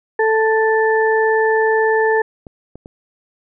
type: harmonic tone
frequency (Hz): 440.9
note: A4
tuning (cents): +4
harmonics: 1 / 2 / 4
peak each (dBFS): -14 / -19 / -19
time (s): 0.19-2.22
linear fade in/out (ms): 5
type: clicks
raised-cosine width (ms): 2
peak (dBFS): -22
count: 3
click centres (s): 2.468 / 2.756 / 2.859
effects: none